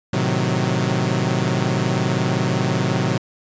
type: chord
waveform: sawtooth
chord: A diminished seventh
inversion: none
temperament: equal with one note detuned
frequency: 110 / 130.13 / 155.56 / 185 Hz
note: A2 / C3 / Eb3 / Gb3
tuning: 0 / -9 / 0 / 0 cents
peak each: -21 / -18 / -21 / -19 dBFS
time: 0.13-3.18 s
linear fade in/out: 5 ms
effects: resampled to 16000 Hz